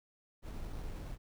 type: noise with sample-and-hold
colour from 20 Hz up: brown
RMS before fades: -42 dBFS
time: 0.42-1.18 s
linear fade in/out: 50 ms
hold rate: 4900 Hz
effects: none